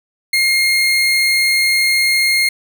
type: tone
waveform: 30% pulse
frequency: 2133 Hz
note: C7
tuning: 33 cents sharp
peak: -9 dBFS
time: 0.33-2.49 s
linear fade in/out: 5 ms
effects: none